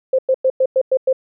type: tone bursts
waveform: sine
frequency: 523.3 Hz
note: C5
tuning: in tune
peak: -11 dBFS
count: 7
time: 0.13-1.129 s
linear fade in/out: 5 ms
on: 57 ms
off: 100 ms
effects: none